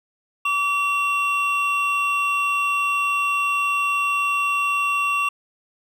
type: tone pair together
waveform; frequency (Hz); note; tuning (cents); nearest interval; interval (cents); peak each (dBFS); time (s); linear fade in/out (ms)
triangle; 1149.1 / 2733; D6 / F7; -38 / -38; octave + minor third; 1500; -20; 0.45-5.29; 5
effects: none